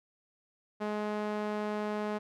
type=tone with band-pass filter; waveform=sawtooth; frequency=210.5 Hz; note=G#3; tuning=24 cents sharp; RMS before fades=-34 dBFS; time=0.8-2.19 s; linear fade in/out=20 ms; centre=670 Hz; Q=0.64; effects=none